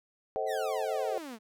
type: chord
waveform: sine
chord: A diminished seventh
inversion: none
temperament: just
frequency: 440 / 528 / 633.6 / 760.3 Hz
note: A4 / C5 / Eb5 / Gb5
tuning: 0 / +16 / +31 / +47 cents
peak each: -35 dBFS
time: 0.36-1.18 s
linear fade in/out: 0 ms
type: exponential sweep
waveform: sawtooth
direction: down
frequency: 2079 to 207.7 Hz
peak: -36 dBFS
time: 0.46-1.39 s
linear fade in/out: 50 ms
effects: none